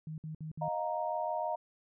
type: tone bursts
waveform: sine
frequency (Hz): 156.5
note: D#3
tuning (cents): +10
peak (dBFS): -38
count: 4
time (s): 0.07-0.684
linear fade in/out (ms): 2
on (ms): 110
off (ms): 58
type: chord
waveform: sine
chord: Eb suspended second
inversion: none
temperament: equal with one note detuned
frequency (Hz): 622.3 / 708.6 / 932.3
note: Eb5 / F5 / Bb5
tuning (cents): 0 / +25 / 0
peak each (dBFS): -36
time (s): 0.61-1.56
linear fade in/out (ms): 10
effects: none